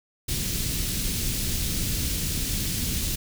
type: band-stop noise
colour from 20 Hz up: pink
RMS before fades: -27 dBFS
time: 0.28-3.16 s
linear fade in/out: 10 ms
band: 220 to 3500 Hz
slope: 12 dB/octave
effects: none